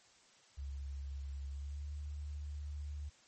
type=tone with pitch glide; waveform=sine; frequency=69.3 to 73.38 Hz; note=C#2 to D2; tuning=0 to -1 cents; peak=-40 dBFS; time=0.57-3.1 s; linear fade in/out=20 ms; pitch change=+99 cents; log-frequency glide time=1.48-1.9 s; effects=white hiss -65 dBFS RMS until 3.27 s + MP3 32 kbps